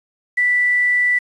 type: tone with quantisation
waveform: sine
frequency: 1971 Hz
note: B6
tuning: 4 cents flat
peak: -13 dBFS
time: 0.37-1.19 s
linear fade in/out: 10 ms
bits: 7
effects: resampled to 24000 Hz